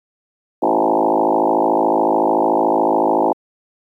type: tone with frequency modulation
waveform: sine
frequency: 591 Hz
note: D5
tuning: 11 cents sharp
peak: -12 dBFS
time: 0.62-3.33 s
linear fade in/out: 10 ms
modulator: 53.7 Hz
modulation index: 6.1
effects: high-pass 200 Hz 12 dB/octave + 9-bit